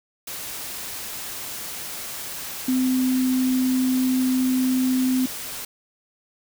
sine tone in noise, 256.8 Hz, C4, 32 cents flat, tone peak -18 dBFS, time 2.68-5.26 s, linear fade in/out 5 ms, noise white, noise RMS -33 dBFS, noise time 0.27-5.65 s, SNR +12 dB, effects none

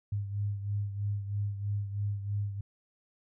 sine beating tone pair, 101.3 / 104.4 Hz, G#2 / G#2, -43 / +10 cents, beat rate 3.1 Hz, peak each -31 / -38 dBFS, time 0.12-2.61 s, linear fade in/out 5 ms, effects none

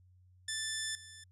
10% pulse tone with level steps, 1760 Hz, A6, in tune, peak -26 / -41 dBFS, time 0.48-1.24 s, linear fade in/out 5 ms, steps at 0.95 s, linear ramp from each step 2 ms, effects added 91 Hz sine -60 dBFS peak until 1.31 s + resampled to 24000 Hz

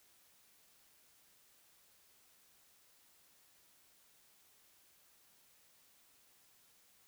silence, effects white hiss -68 dBFS RMS until 7.07 s

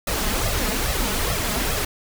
pink noise with flanger, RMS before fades -23 dBFS, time 0.07-1.85 s, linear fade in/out 5 ms, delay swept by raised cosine 1.5 to 4.8 ms, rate 2.4 Hz, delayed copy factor +0.75, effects none

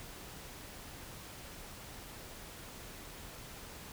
silence, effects pink hiss -49 dBFS RMS until 3.92 s

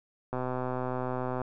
click train, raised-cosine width 1 ms, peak -19 dBFS, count 139, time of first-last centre 0.33-1.417 s, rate 127 Hz, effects none

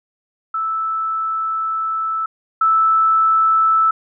sine tone pair in turn, 1315 / 1315 Hz, E6 / E6, -5 / -5 cents, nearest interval unison, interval 0 cents, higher neither, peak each -18 / -11 dBFS, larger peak second, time 0.54-2.26 / 2.61-3.91 s, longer first, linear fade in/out 5 ms, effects none

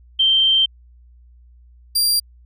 sine / sawtooth tone pair in turn, 3136 / 4757 Hz, G7 / D8, 0 / +21 cents, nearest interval perfect fifth, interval 721 cents, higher second, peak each -12 dBFS, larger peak neither, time 0.19-0.66 / 1.95-2.2 s, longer first, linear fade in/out 10 ms, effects added 60 Hz sine -45 dBFS peak until 2.45 s

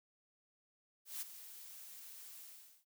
blue noise with ADSR envelope, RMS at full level -41 dBFS, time 1.05-2.85 s, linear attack 170 ms, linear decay 12 ms, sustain -12 dB, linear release 440 ms, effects none

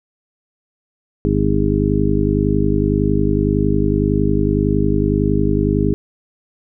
harmonic tone, 50.9 Hz, G#1, 34 cents flat, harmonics 1 / 2 / 3 / 4 / 5 / 6 / 8, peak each -21 / -21 / -21 / -21 / -21 / -21 / -21 dBFS, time 1.25-5.94 s, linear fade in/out 0 ms, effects none

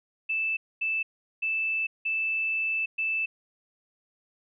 sine tone bursts at uneven times, 2637 Hz, E7, in tune, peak -25 dBFS, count 5, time 0.29-0.57 / 0.81-1.03 / 1.42-1.87 / 2.05-2.86 / 2.98-3.26 s, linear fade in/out 10 ms, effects none

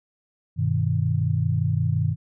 sine chord, G augmented, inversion none, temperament equal, 98 / 123.47 / 155.56 Hz, G2 / B2 / D#3, 0 / 0 / 0 cents, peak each -24 dBFS, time 0.56-2.16 s, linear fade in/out 50 ms, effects none

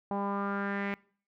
sawtooth tone with low-pass filter sweep, 199.8 Hz, G3, 33 cents sharp, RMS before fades -33 dBFS, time 0.11-0.94 s, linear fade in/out 0 ms, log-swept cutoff 860 to 2200 Hz, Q 4.3, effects noise-tail reverb RT60 0.5 s tail -24 dB re dry

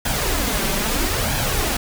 pink noise with flanger, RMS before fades -21 dBFS, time 0.05-1.77 s, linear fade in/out 5 ms, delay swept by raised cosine 1.2 to 5.2 ms, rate 0.77 Hz, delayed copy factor +0.55, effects none

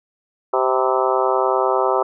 harmonic tone with a mistuned harmonic, 130 Hz, C3, 11 cents flat, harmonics 3 / 4 / 5 / 6 / 7 / 8 / 9 / 10, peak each -21 / -22 / -23 / -24 / -24 / -25 / -26 / -26 dBFS, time 0.53-2.03 s, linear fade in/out 5 ms, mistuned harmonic 8, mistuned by -54 cents, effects none

